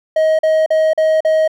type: tone bursts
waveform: triangle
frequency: 631 Hz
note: D#5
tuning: 24 cents sharp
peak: -8 dBFS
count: 5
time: 0.16-1.478 s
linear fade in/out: 5 ms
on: 230 ms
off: 42 ms
effects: none